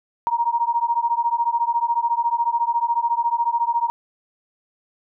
sine beating tone pair, 932.3 / 946.3 Hz, A#5 / A#5, 0 / +26 cents, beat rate 14 Hz, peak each -21 dBFS, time 0.27-3.9 s, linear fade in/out 0 ms, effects none

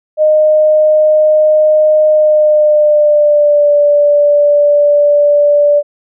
sine tone with pitch glide, 615 to 583.8 Hz, D#5 to D5, -20 to -10 cents, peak -5 dBFS, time 0.17-5.83 s, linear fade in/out 50 ms, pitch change -90 cents, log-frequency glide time 2.08-3.72 s, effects none

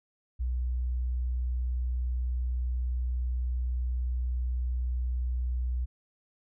sine tone, 61.74 Hz, B1, in tune, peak -27 dBFS, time 0.39-5.86 s, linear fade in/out 20 ms, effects none

